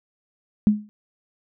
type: tone with exponential decay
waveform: sine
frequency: 209.8 Hz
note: G#3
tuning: 18 cents sharp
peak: -9 dBFS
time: 0.67-0.89 s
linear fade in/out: 0 ms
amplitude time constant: 46 ms
effects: none